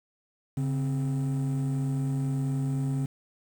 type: tone pair together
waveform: triangle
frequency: 139.1 / 263.2 Hz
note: C#3 / C4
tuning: +6 / +10 cents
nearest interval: major seventh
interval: 1104 cents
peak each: -24 / -30 dBFS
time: 0.57-3.06 s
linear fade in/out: 5 ms
effects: tanh soft clip ceiling -17 dBFS + 8-bit